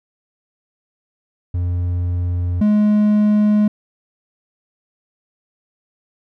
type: tone pair in turn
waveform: triangle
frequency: 88.3 / 210 Hz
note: F2 / G#3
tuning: +20 / +19 cents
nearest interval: octave + minor third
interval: 1499 cents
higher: second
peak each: -15 / -9 dBFS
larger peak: second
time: 1.54-2.61 / 2.61-3.68 s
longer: neither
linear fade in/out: 5 ms
effects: none